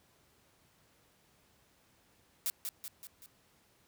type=noise with echo; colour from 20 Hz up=blue; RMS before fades=-33 dBFS; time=2.46-2.5 s; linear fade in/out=0 ms; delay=190 ms; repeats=4; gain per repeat=-5 dB; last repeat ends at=3.26 s; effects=pink hiss -68 dBFS RMS until 3.87 s + high-pass 60 Hz 12 dB/octave